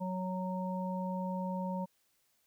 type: harmonic tone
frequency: 185 Hz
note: F#3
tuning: in tune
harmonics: 1 / 3 / 5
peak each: -35 / -41 / -40 dBFS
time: 0-1.86 s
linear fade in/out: 20 ms
effects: white hiss -74 dBFS RMS until 2.46 s